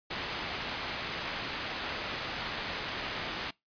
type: low-pass noise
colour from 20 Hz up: white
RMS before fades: -37 dBFS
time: 0.1-3.51 s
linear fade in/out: 10 ms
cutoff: 3300 Hz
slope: 12 dB/octave
effects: noise-tail reverb RT60 0.2 s tail -24 dB re dry + resampled to 11025 Hz